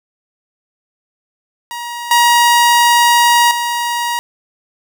sawtooth tone with level steps, 951 Hz, A#5, 34 cents sharp, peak -19 / -4 / -12 dBFS, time 1.71-4.19 s, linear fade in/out 0 ms, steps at 2.11 / 3.51 s, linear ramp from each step 2 ms, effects none

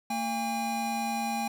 square tone pair together, 227.6 / 811 Hz, A#3 / G#5, -41 / -41 cents, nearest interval octave + minor seventh, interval 2200 cents, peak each -34 / -31 dBFS, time 0.1-1.48 s, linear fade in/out 5 ms, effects none

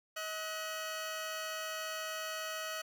15% pulse tone pair together, 634.6 / 1480 Hz, D#5 / F#6, +34 / 0 cents, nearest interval octave + minor third, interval 1466 cents, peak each -33 / -36 dBFS, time 0.16-2.82 s, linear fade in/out 10 ms, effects none

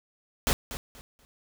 pink noise with echo, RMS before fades -24 dBFS, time 0.47-0.53 s, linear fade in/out 0 ms, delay 240 ms, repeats 3, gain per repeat -12 dB, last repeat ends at 1.25 s, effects none

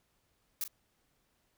blue noise with echo, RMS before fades -34 dBFS, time 0.61-0.64 s, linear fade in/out 2 ms, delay 39 ms, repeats 1, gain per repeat -11 dB, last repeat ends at 0.679 s, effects pink hiss -75 dBFS RMS until 1.57 s

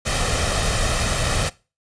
pink noise with comb filter, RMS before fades -21 dBFS, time 0.05-1.5 s, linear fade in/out 20 ms, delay 1.6 ms, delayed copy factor +0.55, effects noise-tail reverb RT60 0.3 s tail -20 dB re dry + resampled to 22050 Hz

